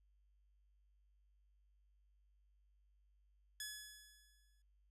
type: tone with exponential decay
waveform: 10% pulse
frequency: 1700 Hz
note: G#6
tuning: 40 cents sharp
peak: -34 dBFS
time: 3.6-4.62 s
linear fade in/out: 2 ms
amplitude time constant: 220 ms
effects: added 50 Hz sine -70 dBFS peak until 4.9 s + resampled to 32000 Hz